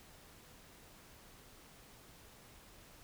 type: silence
effects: pink hiss -59 dBFS RMS until 3.03 s